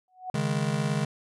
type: tone with exponential growth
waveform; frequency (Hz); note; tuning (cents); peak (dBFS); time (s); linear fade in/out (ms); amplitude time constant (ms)
sine; 740; F#5; 0; -29; 0.08-0.3; 1; 46
type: chord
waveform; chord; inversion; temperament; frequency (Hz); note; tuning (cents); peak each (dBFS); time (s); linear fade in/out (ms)
square; C# suspended second; none; just; 138.59 / 155.92 / 207.9; C#3 / D#3 / G#3; 0 / +4 / +2; -30 / -30 / -31; 0.34-1.05; 5
effects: resampled to 24000 Hz